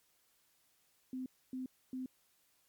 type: tone bursts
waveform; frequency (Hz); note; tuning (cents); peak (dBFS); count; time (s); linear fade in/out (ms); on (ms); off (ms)
sine; 257.4; C4; -28; -38; 3; 1.13-2.06; 2; 130; 270
effects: white hiss -73 dBFS RMS until 2.68 s + MP3 96 kbps